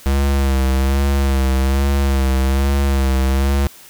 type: tone with vibrato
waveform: square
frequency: 67.7 Hz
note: C#2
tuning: 40 cents flat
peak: -14 dBFS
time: 0.06-3.67 s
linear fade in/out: 0 ms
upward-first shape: sine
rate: 1.2 Hz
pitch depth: 46 cents each way
effects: white hiss -42 dBFS RMS until 3.89 s